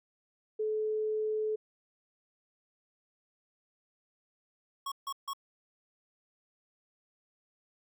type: tone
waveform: sine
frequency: 431.3 Hz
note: A4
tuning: 35 cents flat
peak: -29 dBFS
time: 0.59-1.56 s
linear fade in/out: 10 ms
type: tone bursts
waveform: square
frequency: 1101 Hz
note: C#6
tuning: 12 cents flat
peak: -35 dBFS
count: 3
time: 4.86-5.334 s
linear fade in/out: 5 ms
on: 58 ms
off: 150 ms
effects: none